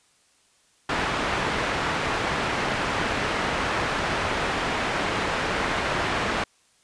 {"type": "low-pass noise", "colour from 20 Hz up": "white", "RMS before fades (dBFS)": -26, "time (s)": [0.89, 6.44], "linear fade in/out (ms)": 5, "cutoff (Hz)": 1800, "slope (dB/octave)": 12, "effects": ["white hiss -62 dBFS RMS until 6.83 s", "resampled to 22050 Hz"]}